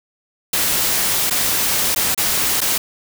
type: noise with dropouts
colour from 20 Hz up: white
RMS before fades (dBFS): -18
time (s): 0.53-2.78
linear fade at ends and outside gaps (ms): 5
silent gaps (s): 1.299-1.307 / 1.948-1.96 / 2.147-2.176 / 2.606-2.614
effects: none